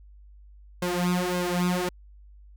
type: tone with flanger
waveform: sawtooth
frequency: 178.6 Hz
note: F3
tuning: 39 cents sharp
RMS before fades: -26 dBFS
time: 0.82-1.89 s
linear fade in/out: 5 ms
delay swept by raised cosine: 1.9 to 4.8 ms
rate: 1.8 Hz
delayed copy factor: +0.95
effects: added 50 Hz sine -47 dBFS peak until 2.56 s